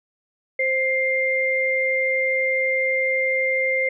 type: tone pair together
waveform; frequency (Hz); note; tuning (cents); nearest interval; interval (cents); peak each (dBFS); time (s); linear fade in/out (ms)
sine; 523.3 / 2104; C5 / C7; 0 / +9; 2 octaves; 2409; -23 / -20; 0.59-3.89; 5
effects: none